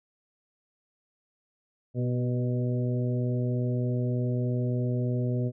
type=harmonic tone with a mistuned harmonic; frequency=123.3 Hz; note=B2; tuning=2 cents flat; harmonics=1 / 2 / 3 / 4 / 5; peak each=-26 / -32 / -36 / -38 / -40 dBFS; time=1.94-5.52 s; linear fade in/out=50 ms; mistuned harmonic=3; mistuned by=+25 cents; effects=none